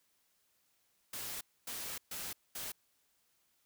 white noise bursts at uneven times, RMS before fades -42 dBFS, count 4, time 1.13-1.41 / 1.67-1.98 / 2.11-2.33 / 2.55-2.72 s, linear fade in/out 5 ms, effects white hiss -75 dBFS RMS until 3.65 s

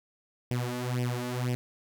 sawtooth tone with flanger, 123.47 Hz, B2, in tune, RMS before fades -31 dBFS, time 0.51-1.55 s, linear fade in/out 0 ms, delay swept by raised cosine 0.36 to 3.46 ms, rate 2 Hz, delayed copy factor +0.85, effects none

